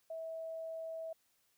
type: tone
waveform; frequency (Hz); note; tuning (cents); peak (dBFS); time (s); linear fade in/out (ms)
sine; 650; E5; -24; -40; 0.1-1.13; 5
effects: white hiss -75 dBFS RMS until 1.57 s